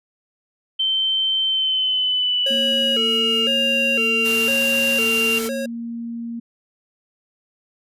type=tone with pitch glide; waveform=sine; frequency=3103 to 2780 Hz; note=G7 to F7; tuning=-18 to -9 cents; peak=-17 dBFS; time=0.79-5.39 s; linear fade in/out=10 ms; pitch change=-191 cents; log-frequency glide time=1.45-3.81 s
type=tone with vibrato; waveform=square; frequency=493.9 Hz; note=B4; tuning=in tune; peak=-25 dBFS; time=2.46-5.66 s; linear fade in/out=5 ms; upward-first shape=square; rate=0.99 Hz; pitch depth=170 cents each way
type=tone; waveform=sine; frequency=233.1 Hz; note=A#3; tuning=in tune; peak=-26 dBFS; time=2.5-6.4 s; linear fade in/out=10 ms
type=noise; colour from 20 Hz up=white; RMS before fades=-29 dBFS; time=4.24-5.49 s; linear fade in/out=20 ms
effects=resampled to 32000 Hz